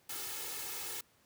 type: noise with comb filter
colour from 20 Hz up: white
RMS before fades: -41 dBFS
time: 0.09-1.01 s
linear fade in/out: 5 ms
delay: 2.3 ms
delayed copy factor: +0.75
effects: pink hiss -68 dBFS RMS until 1.25 s + high-pass 100 Hz 12 dB/octave